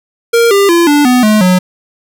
square tone with pitch steps, 466 / 398.7 / 341.1 / 291.9 / 249.7 / 213.7 / 182.81 Hz, A#4 / G4 / F4 / D4 / B3 / G#3 / F#3, -1 / +29 / -41 / -10 / +19 / +50 / -21 cents, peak -6 dBFS, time 0.33-1.59 s, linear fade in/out 10 ms, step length 180 ms, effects none

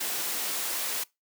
white noise with high-pass filter sweep, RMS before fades -31 dBFS, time 0-1.04 s, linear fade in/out 10 ms, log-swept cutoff 220 to 370 Hz, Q 0.74, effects noise-tail reverb RT60 0.2 s tail -22 dB re dry

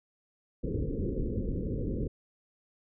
pink low-pass noise, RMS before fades -32 dBFS, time 0.63-2.08 s, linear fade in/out 10 ms, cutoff 520 Hz, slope 96 dB/octave, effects none

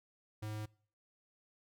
square tone, 107.1 Hz, A2, 46 cents flat, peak -40 dBFS, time 0.42-0.66 s, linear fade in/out 10 ms, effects noise-tail reverb RT60 0.5 s tail -23 dB re dry

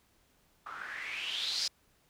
blue noise with low-pass filter sweep, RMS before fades -37 dBFS, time 0.66-1.68 s, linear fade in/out 5 ms, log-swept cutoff 1200 to 5200 Hz, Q 6, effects pink hiss -69 dBFS RMS until 2.09 s

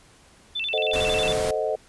sine tone with vibrato, 3064 Hz, G7, 40 cents flat, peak -25 dBFS, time 0.55-1.33 s, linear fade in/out 10 ms, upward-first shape square, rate 11 Hz, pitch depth 240 cents each way
sine chord, A diminished seventh, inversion none, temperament equal, 440 / 523.3 / 622.3 / 740 Hz, A4 / C5 / Eb5 / Gb5, 0 / 0 / 0 / 0 cents, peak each -27 / -29 / -26 / -32 dBFS, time 0.73-1.76 s, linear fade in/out 10 ms
pink noise, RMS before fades -30 dBFS, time 0.93-1.51 s, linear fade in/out 5 ms
effects pink hiss -54 dBFS RMS until 1.88 s + resampled to 24000 Hz

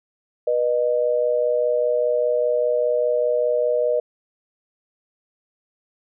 sine tone pair together, 486.8 / 611.8 Hz, B4 / D#5, -25 / -29 cents, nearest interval major third, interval 396 cents, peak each -20 dBFS, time 0.47-4 s, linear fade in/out 5 ms, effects none

